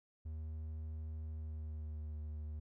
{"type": "tone with pitch glide", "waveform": "triangle", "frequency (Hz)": [78.3, 76.07], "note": ["D#2", "D#2"], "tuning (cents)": [11, -39], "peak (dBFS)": -39, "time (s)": [0.25, 2.6], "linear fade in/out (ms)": 10, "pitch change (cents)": -50, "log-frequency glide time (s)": [1.29, 2.17], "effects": []}